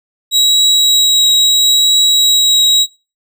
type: tone with vibrato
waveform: 35% pulse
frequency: 3852 Hz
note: B7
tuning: 44 cents flat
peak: -6 dBFS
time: 0.31-2.87 s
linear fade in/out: 50 ms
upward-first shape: triangle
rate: 0.75 Hz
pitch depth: 10 cents each way
effects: noise-tail reverb RT60 0.3 s tail -21 dB re dry